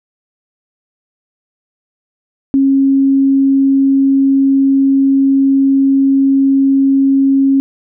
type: tone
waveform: sine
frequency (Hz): 272.1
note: C#4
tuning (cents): -32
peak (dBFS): -7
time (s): 2.54-7.6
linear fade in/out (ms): 0
effects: none